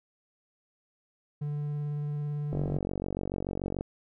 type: tone with vibrato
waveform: triangle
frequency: 147.1 Hz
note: D3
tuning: 3 cents sharp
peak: -28 dBFS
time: 1.41-2.78 s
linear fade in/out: 10 ms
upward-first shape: sine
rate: 18 Hz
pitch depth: 10 cents each way
type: click train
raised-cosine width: 2 ms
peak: -19 dBFS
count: 61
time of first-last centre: 2.53-3.809 s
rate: 46.9 Hz
effects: none